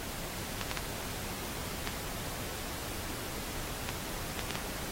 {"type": "clicks", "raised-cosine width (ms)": 0.2, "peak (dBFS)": -15, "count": 8, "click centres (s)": [0.613, 0.714, 0.773, 1.874, 3.89, 4.393, 4.507, 4.555], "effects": ["pink hiss -40 dBFS RMS until 4.91 s", "AAC 48 kbps"]}